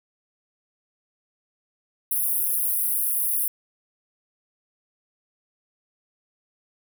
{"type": "high-pass noise", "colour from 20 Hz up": "pink", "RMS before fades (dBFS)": -24, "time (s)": [2.11, 3.48], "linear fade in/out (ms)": 2, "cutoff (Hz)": 9800, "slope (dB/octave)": 96, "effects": []}